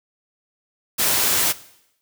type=noise; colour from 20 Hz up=white; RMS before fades=-19 dBFS; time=0.98-1.53 s; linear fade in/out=20 ms; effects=noise-tail reverb RT60 0.8 s tail -18 dB re dry + high-pass 80 Hz 12 dB/octave